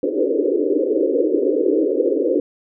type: band-pass noise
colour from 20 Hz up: white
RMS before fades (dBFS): -18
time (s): 0.03-2.4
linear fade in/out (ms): 2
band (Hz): 280 to 530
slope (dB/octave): 96
effects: none